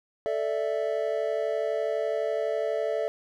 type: chord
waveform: triangle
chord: A suspended fourth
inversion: none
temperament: equal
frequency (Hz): 440 / 587.3 / 659.3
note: A4 / D5 / E5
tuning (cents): 0 / 0 / 0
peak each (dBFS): -28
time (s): 0.26-3.08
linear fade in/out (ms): 0
effects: none